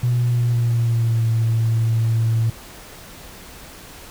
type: tone with pitch glide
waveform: sine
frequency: 122.2 to 113.36 Hz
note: B2 to A#2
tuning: -18 to -48 cents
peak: -14 dBFS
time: 0.03-2.5 s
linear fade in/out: 5 ms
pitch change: -130 cents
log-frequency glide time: 0.14-1.28 s
effects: tanh soft clip ceiling -12 dBFS + pink hiss -40 dBFS RMS until 4.1 s